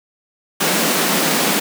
pink high-pass noise, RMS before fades -17 dBFS, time 0.6-1.6 s, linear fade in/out 10 ms, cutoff 160 Hz, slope 96 dB/octave, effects none

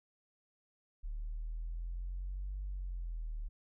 sine exponential two-way sweep, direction up then down, 36.71 to 49 to 36.71 Hz, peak -36 dBFS, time 1.03-3.49 s, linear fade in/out 20 ms, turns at 2.62 s, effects tanh soft clip ceiling -33 dBFS

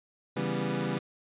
25% pulse chord, C# half-diminished seventh, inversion none, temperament equal, 138.59 / 164.81 / 196 / 246.9 Hz, C#3 / E3 / G3 / B3, 0 / 0 / 0 / 0 cents, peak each -31 / -31 / -30 / -32 dBFS, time 0.36-0.99 s, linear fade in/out 10 ms, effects resampled to 8000 Hz

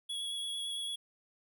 square tone with vibrato, 3354 Hz, G#7, 16 cents sharp, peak -36 dBFS, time 0.09-0.96 s, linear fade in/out 10 ms, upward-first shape sine, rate 8.9 Hz, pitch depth 14 cents each way, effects none

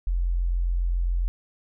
sine tone, 43.65 Hz, F1, in tune, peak -21 dBFS, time 0.07-1.28 s, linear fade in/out 0 ms, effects none

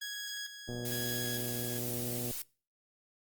15% pulse tone with tremolo, 1661.2 Hz, G#6, in tune, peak -31 dBFS, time 0.01-1.79 s, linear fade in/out 10 ms, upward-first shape square, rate 1.1 Hz, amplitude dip 60%
click train, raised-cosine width 2 ms, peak -28 dBFS, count 197, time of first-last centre 0.69-2.31 s, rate 121 Hz
blue noise, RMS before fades -39 dBFS, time 0.85-2.42 s, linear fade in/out 2 ms
effects noise-tail reverb RT60 0.4 s tail -24 dB re dry + Opus 24 kbps

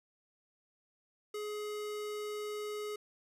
square tone, 420 Hz, G#4, 19 cents sharp, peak -38 dBFS, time 1.34-2.96 s, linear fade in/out 5 ms, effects resampled to 32000 Hz + 11-bit

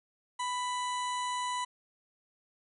harmonic tone, 992 Hz, B5, 7 cents sharp, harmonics 1 / 2 / 3 / 4 / 6 / 7 / 8 / 9 / 10, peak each -32 / -42 / -44 / -44 / -51 / -47 / -52 / -49 / -56 dBFS, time 0.39-1.65 s, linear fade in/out 10 ms, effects none

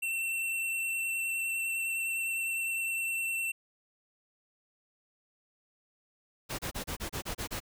square tone with vibrato, 2700 Hz, E7, 41 cents sharp, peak -31 dBFS, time 0.02-3.52 s, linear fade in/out 10 ms, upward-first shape sine, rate 9.8 Hz, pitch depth 11 cents each way
pink noise bursts, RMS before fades -36 dBFS, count 9, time 6.49-7.603 s, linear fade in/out 20 ms, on 97 ms, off 30 ms
effects none

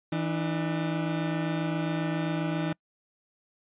30% pulse tone pair together, 163.49 / 299.5 Hz, E3 / D4, -14 / +34 cents, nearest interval minor seventh, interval 1048 cents, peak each -26 / -29 dBFS, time 0.12-2.73 s, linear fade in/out 5 ms, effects noise-tail reverb RT60 0.1 s tail -26 dB re dry + resampled to 8000 Hz

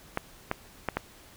clicks, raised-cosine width 0.5 ms, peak -12 dBFS, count 4, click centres 0.174 / 0.514 / 0.887 / 0.97 s, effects pink hiss -53 dBFS RMS until 1.36 s

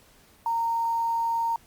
sine tone with quantisation, 922 Hz, A#5, 19 cents flat, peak -23 dBFS, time 0.46-1.56 s, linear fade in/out 2 ms, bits 8, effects pink hiss -57 dBFS RMS until 1.66 s + Opus 48 kbps

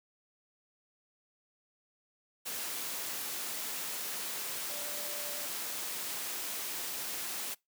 sine tone in noise, 587.3 Hz, D5, in tune, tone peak -47 dBFS, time 4.69-5.47 s, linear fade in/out 20 ms, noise white, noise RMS -38 dBFS, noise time 2.45-7.55 s, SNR -12 dB, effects noise-tail reverb RT60 0.2 s tail -25 dB re dry + high-pass 200 Hz 12 dB/octave

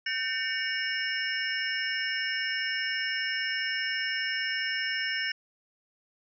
sine tone cluster, 1541 / 1806 / 2247 / 2854 / 5330 Hz, G6 / A6 / C#7 / F7 / E8, -30 / +45 / +23 / +37 / +18 cents, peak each -35 / -33 / -35 / -35 / -35 dBFS, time 0.06-5.32 s, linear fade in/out 5 ms, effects none

